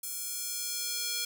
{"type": "tone with high-pass filter sweep", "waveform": "square", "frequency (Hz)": 474.6, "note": "A#4", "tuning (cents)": 31, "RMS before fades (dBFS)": -35, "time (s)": [0.03, 1.25], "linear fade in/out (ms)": 5, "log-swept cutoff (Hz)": [9100, 3800], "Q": 1, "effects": []}